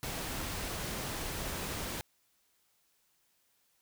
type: noise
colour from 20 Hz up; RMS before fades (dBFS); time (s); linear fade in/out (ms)
pink; -38; 0.03-2.01; 0
effects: white hiss -73 dBFS RMS until 3.81 s